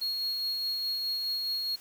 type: tone with tremolo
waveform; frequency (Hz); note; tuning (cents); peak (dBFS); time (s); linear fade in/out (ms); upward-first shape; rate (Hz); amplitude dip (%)
triangle; 4300; C8; +47; -27; 0.01-1.76; 10; sine; 4.8; 25
effects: white hiss -53 dBFS RMS until 1.8 s